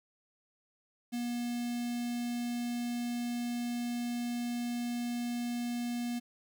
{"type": "tone with notch filter", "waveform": "square", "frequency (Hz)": 240, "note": "B3", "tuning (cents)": -49, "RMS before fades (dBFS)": -35, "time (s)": [1.12, 6.2], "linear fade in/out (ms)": 20, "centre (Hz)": 1100, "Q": 0.75, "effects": ["11-bit"]}